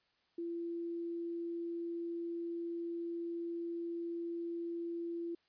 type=tone; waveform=sine; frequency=339.3 Hz; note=F4; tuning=50 cents flat; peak=-37 dBFS; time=0.38-5.35 s; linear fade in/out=5 ms; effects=white hiss -75 dBFS RMS until 5.48 s + resampled to 11025 Hz